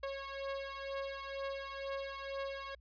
sawtooth beating tone pair, 547 / 549.1 Hz, C#5 / C#5, -23 / -17 cents, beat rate 2.1 Hz, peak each -38 / -39 dBFS, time 0.03-2.75 s, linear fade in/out 5 ms, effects added 60 Hz sine -59 dBFS peak until 2.8 s + resampled to 11025 Hz

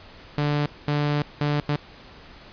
sawtooth tone bursts at uneven times, 146.83 Hz, D3, in tune, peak -17 dBFS, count 4, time 0.38-0.66 / 0.88-1.22 / 1.41-1.6 / 1.69-1.76 s, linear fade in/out 0 ms, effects pink hiss -46 dBFS RMS until 2.52 s + resampled to 11025 Hz

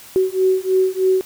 sine beating tone pair, 374.3 / 377.5 Hz, F#4 / F#4, +20 / +35 cents, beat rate 3.2 Hz, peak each -17 dBFS, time 0.16-1.21 s, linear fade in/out 0 ms, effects white hiss -41 dBFS RMS until 1.25 s

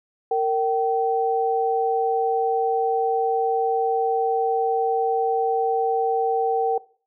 sine tone pair together, 459.8 / 770 Hz, A#4 / G5, -24 / -31 cents, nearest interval major sixth, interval 893 cents, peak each -21 dBFS, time 0.31-6.78 s, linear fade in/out 5 ms, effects noise-tail reverb RT60 0.4 s tail -19 dB re dry

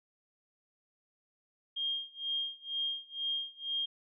sine tone with tremolo, 3222 Hz, G7, 47 cents sharp, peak -30 dBFS, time 1.76-3.86 s, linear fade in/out 10 ms, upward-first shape sine, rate 2.1 Hz, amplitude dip 95%, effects none

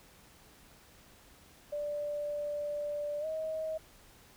sine tone with pitch glide, 587.3 to 633.1 Hz, D5 to D#5, 0 to +30 cents, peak -33 dBFS, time 1.72-3.78 s, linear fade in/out 10 ms, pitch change +130 cents, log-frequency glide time 3.2-3.26 s, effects pink hiss -59 dBFS RMS until 4.36 s

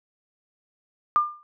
sine tone with exponential decay, 1200 Hz, D6, 37 cents sharp, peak -13 dBFS, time 1.16-1.43 s, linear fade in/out 0 ms, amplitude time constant 57 ms, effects none

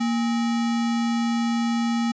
sine tone with sample-and-hold, 233.1 Hz, A#3, in tune, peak -20 dBFS, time 0-2.12 s, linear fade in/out 10 ms, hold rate 1050 Hz, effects resampled to 16000 Hz

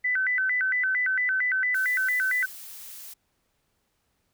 sine tone with vibrato, 1745 Hz, A6, 15 cents flat, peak -22 dBFS, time 0.04-2.46 s, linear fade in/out 10 ms, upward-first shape square, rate 4.4 Hz, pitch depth 230 cents each way
blue noise, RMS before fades -42 dBFS, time 1.74-3.14 s, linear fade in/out 10 ms
effects pink hiss -73 dBFS RMS until 4.33 s

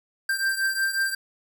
square beating tone pair, 1574 / 1579.5 Hz, G6 / G6, +7 / +13 cents, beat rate 5.5 Hz, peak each -25 / -29 dBFS, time 0.29-1.15 s, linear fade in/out 5 ms, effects 9-bit

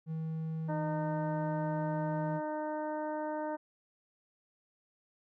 triangle tone, 160 Hz, D#3, 49 cents sharp, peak -32 dBFS, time 0.06-2.41 s, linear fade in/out 50 ms
harmonic tone, 305.6 Hz, D#4, 31 cents flat, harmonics 1 / 2 / 3 / 4 / 5 / 6, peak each -39 / -37 / -39 / -52 / -49 / -56 dBFS, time 0.68-3.57 s, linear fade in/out 20 ms
effects none

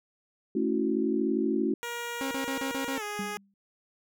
sine chord, F# minor seventh, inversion first, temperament equal, 220 / 277.2 / 329.6 / 370 Hz, A3 / C#4 / E4 / F#4, 0 / 0 / 0 / 0 cents, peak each -30 dBFS, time 0.55-1.74 s, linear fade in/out 5 ms
10% pulse tone with pitch glide, 474.4 to 415.4 Hz, A#4 to G#4, +30 to 0 cents, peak -25 dBFS, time 1.83-3.37 s, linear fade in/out 0 ms, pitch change -230 cents, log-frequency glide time 2.95-3.03 s
sawtooth tone bursts, 270.1 Hz, C#4, 45 cents flat, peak -27 dBFS, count 6, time 2.21-2.98 s, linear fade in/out 0 ms, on 100 ms, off 34 ms
sine tone with exponential decay, 197.9 Hz, G3, 17 cents sharp, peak -30 dBFS, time 3.19-3.54 s, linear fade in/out 2 ms, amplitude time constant 75 ms
effects none

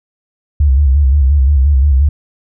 sine tone with vibrato, 69.3 Hz, C#2, in tune, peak -6 dBFS, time 0.6-2.09 s, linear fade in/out 5 ms, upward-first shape square, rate 5.7 Hz, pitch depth 92 cents each way, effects none

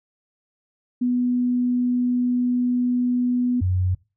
sine tone pair in turn, 246.7 / 91.85 Hz, B3 / F#2, -2 / -12 cents, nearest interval octave + perfect fourth, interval 1710 cents, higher first, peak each -18 dBFS, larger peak neither, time 1.01-3.61 / 3.61-3.95 s, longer first, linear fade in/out 10 ms, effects noise-tail reverb RT60 0.3 s tail -22 dB re dry

